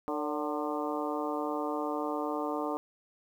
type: harmonic tone with a mistuned harmonic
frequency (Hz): 150.3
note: D3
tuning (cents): +40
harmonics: 2 / 3 / 4 / 5 / 6 / 7 / 8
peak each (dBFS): -35 / -37 / -38 / -39 / -40 / -40 / -41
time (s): 0.08-2.77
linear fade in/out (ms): 0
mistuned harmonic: 4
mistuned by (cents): -66
effects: 10-bit